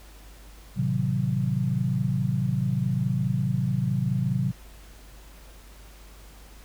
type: chord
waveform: sine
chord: A diminished seventh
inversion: none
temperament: equal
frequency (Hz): 110 / 130.81 / 155.56 / 185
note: A2 / C3 / Eb3 / Gb3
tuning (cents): 0 / 0 / 0 / 0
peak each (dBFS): -31 / -25 / -31 / -28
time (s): 0.76-4.52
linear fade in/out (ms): 20
effects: added 50 Hz sine -46 dBFS peak until 6.64 s + pink hiss -52 dBFS RMS until 6.64 s

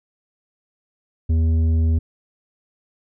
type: tone with tanh clipping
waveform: sine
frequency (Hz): 81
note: E2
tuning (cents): -30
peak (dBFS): -16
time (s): 1.29-1.99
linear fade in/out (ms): 10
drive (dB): 8
effects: none

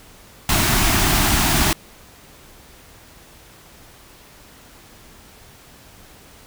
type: band-stop noise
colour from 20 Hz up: pink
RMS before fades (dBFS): -17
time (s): 0.49-1.73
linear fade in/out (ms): 2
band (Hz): 400 to 620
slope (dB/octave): 96
effects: pink hiss -46 dBFS RMS until 6.46 s

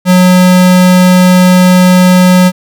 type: tone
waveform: square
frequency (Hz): 182.2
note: F#3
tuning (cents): -26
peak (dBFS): -3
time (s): 0.05-2.52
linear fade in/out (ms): 50
effects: none

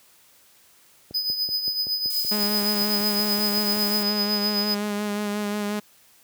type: click train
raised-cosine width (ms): 2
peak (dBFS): -27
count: 15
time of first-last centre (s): 1.11-3.767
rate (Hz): 5.27
type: tone with tremolo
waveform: square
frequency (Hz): 5000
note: D#8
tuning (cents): +8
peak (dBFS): -21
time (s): 1.14-4.75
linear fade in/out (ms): 10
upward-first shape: triangle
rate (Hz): 7.9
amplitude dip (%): 65
type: noise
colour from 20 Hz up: violet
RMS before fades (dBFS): -31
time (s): 2.1-4.03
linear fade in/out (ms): 2
type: tone with vibrato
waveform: sawtooth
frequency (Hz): 207.1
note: G#3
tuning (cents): -5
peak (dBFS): -21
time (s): 2.31-5.8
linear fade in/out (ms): 10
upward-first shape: sine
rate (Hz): 5.6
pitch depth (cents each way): 24
effects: white hiss -56 dBFS RMS until 6.23 s + high-pass 60 Hz 12 dB/octave

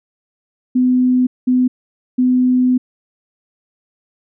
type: tone bursts at uneven times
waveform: sine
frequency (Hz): 252.3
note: B3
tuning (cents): +37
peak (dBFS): -10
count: 3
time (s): 0.75-1.27 / 1.47-1.68 / 2.18-2.78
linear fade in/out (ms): 10
effects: none

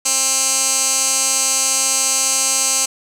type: tone with band-pass filter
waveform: 15% pulse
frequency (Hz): 265.6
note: C4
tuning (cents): +26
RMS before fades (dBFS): -17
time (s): 0.05-2.86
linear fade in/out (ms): 10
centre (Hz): 7400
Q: 3.1
effects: none

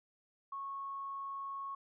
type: tone with tanh clipping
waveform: triangle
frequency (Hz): 1100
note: C#6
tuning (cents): -14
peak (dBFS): -39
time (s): 0.52-1.75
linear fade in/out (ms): 5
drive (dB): 3
effects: resampled to 8000 Hz

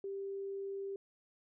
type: tone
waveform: sine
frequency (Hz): 393.4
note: G4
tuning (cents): +6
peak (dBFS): -38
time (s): 0.04-0.96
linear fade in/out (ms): 2
effects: none

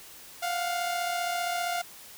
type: tone pair together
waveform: sawtooth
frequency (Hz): 699 / 734.2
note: F5 / F#5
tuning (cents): +1 / -14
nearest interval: minor second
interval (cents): 85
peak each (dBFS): -25 / -32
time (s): 0.42-1.82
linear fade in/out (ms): 10
effects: white hiss -48 dBFS RMS until 2.17 s

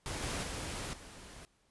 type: noise with level steps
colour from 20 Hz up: pink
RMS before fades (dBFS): -39 / -37 / -40 / -51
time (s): 0.06-1.45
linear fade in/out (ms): 0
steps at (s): 0.22 / 0.43 / 0.93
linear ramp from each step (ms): 5
effects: pink hiss -72 dBFS RMS until 1.7 s + resampled to 24000 Hz

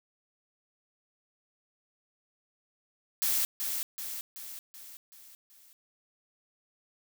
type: noise with echo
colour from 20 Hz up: blue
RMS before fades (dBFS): -28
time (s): 3.22-3.45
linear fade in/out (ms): 0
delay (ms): 380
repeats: 6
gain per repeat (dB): -5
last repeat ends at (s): 5.73
effects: none

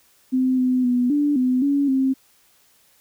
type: tone with pitch steps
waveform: sine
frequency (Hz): 257.9 / 254 / 246.5 / 291.4 / 253.7 / 282.3 / 265.3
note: C4 / B3 / B3 / D4 / B3 / C#4 / C4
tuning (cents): -25 / +49 / -3 / -13 / +47 / +32 / +24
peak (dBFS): -16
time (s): 0.32-2.14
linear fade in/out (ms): 20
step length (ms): 260
effects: white hiss -58 dBFS RMS until 3 s

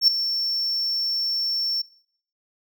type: tone with ADSR envelope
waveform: triangle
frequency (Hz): 5430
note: F8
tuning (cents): -50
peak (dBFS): -9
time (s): 0.01-1.82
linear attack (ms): 68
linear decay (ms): 7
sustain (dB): -12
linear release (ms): 7
effects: noise-tail reverb RT60 0.6 s tail -20 dB re dry

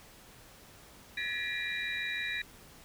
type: tone cluster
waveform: sine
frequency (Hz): 1705 / 1876 / 1962 / 2388 / 3849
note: G#6 / A#6 / B6 / D7 / B7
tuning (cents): +45 / +11 / -12 / +28 / -45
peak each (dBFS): -39 / -40 / -39 / -37 / -39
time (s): 1.17-2.42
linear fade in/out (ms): 5
effects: tanh soft clip ceiling -23 dBFS + pink hiss -55 dBFS RMS until 2.84 s

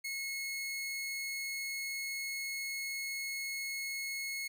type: tone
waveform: sawtooth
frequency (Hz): 2177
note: C#7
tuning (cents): -32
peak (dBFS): -33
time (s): 0.04-4.48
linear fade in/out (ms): 10
effects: none

